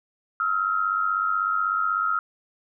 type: tone pair together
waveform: sine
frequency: 1282.8 / 1379 Hz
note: E6 / F6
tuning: -48 / -22 cents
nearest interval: minor second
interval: 126 cents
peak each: -24 dBFS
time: 0.4-2.19 s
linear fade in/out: 2 ms
effects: none